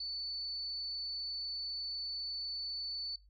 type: tone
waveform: sine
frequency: 4486 Hz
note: C#8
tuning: 20 cents sharp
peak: -37 dBFS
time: 0-3.16 s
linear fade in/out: 5 ms
effects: noise-tail reverb RT60 0.2 s tail -20 dB re dry + added 50 Hz sine -60 dBFS peak until 3.29 s